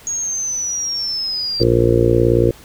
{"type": "linear sweep", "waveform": "sine", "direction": "down", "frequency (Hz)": [6645, 4667], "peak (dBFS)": -19, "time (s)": [0.07, 1.63], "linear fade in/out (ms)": 0}
{"type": "harmonic tone", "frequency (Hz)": 58.4, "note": "A#1", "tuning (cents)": 4, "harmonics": [1, 2, 3, 4, 5, 6, 7, 8, 9], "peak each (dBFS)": [-22, -17, -28, -25, -23, -16, -22, -17, -22], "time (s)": [1.6, 2.51], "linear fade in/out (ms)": 5}
{"effects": ["pink hiss -43 dBFS RMS until 2.64 s"]}